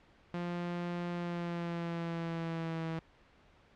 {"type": "tone with pitch glide", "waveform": "sawtooth", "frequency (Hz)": [174.4, 162.72], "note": ["F3", "E3"], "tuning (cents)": [-2, -22], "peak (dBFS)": -31, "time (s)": [0.34, 2.99], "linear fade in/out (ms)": 0, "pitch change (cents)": -120, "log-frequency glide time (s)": [1.13, 2.86], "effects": ["pink hiss -63 dBFS RMS until 3.75 s", "low-pass 3000 Hz 12 dB/octave"]}